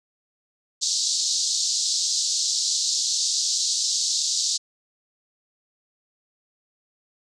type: band-pass noise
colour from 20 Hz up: pink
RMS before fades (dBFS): -24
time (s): 0.81-4.58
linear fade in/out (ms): 20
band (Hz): 4000 to 7500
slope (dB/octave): 48
effects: none